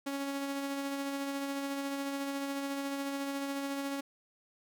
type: tone with tremolo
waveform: sawtooth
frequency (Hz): 277.7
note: C#4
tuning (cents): +3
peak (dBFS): -29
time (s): 0.06-4.01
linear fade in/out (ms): 10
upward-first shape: sine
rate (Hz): 14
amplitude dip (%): 30
effects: none